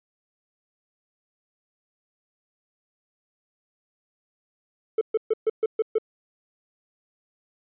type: tone bursts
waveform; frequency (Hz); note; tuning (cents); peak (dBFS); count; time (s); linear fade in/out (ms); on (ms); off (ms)
triangle; 440; A4; 0; -15; 7; 4.98-5.984; 5; 32; 130
effects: tanh soft clip ceiling -14 dBFS + resampled to 8000 Hz